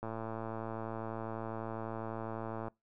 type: click train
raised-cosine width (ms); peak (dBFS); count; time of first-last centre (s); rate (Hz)
1; -26; 298; 0.03-2.682; 112
effects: noise-tail reverb RT60 0.2 s tail -23 dB re dry